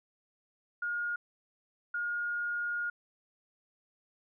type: tone bursts at uneven times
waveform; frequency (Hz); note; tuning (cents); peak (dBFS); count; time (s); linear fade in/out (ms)
sine; 1427; F6; +37; -31; 2; 0.82-1.16 / 1.94-2.9; 5
effects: none